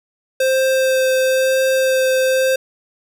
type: tone with vibrato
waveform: square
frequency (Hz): 523.3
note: C5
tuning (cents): 0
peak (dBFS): -14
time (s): 0.4-2.56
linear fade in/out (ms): 5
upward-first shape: sine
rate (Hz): 1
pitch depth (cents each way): 10
effects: none